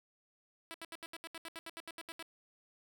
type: tone bursts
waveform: 5% pulse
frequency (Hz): 329.6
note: E4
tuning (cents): 0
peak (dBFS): -32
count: 15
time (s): 0.71-2.226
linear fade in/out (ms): 0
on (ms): 32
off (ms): 74
effects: none